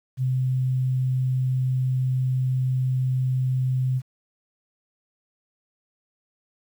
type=tone; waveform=sine; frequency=129 Hz; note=C3; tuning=24 cents flat; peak=-20 dBFS; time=0.17-4.02 s; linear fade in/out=50 ms; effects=9-bit